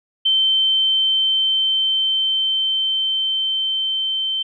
sine tone with level ramp, 3100 Hz, G7, 20 cents flat, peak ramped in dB -13 to -19 dBFS, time 0.25-4.43 s, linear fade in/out 10 ms, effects none

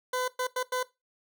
20% pulse tone bursts at uneven times, 505 Hz, B4, 39 cents sharp, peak -23 dBFS, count 4, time 0.13-0.28 / 0.39-0.47 / 0.56-0.63 / 0.72-0.83 s, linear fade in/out 5 ms, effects noise-tail reverb RT60 0.2 s tail -17 dB re dry

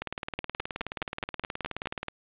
two click trains, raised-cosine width 0.3 ms, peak -15 / -16 dBFS, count 8 / 40, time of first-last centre 0.39-1.858 / 0.02-2.083 s, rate 4.77 / 18.9 Hz, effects resampled to 8000 Hz + 9-bit

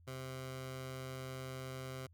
15% pulse tone with notch filter, 130.81 Hz, C3, in tune, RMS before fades -45 dBFS, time 0.07-2.07 s, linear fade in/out 10 ms, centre 300 Hz, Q 1.6, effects added 85 Hz sine -60 dBFS peak until 2.13 s

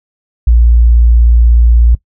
sine tone, 58.27 Hz, A#1, in tune, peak -3 dBFS, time 0.47-1.95 s, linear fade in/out 5 ms, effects noise-tail reverb RT60 0.1 s tail -19 dB re dry

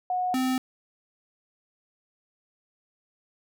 sine / square tone pair in turn, 730 / 258.1 Hz, F#5 / C4, -24 / -23 cents, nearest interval octave + tritone, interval 1799 cents, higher first, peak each -24 dBFS, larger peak neither, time 0.1-0.34 / 0.34-0.58 s, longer neither, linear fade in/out 2 ms, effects none

